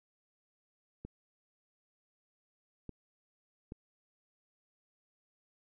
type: clicks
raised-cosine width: 3 ms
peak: -30 dBFS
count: 3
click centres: 1.05 / 2.893 / 3.721 s
effects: none